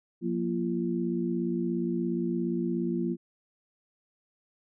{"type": "tone cluster", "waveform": "sine", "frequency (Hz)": [178.9, 236, 342.6], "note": ["F3", "A#3", "F4"], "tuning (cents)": [42, 22, -33], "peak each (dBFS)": -31, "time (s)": [0.21, 3.17], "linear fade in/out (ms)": 50, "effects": []}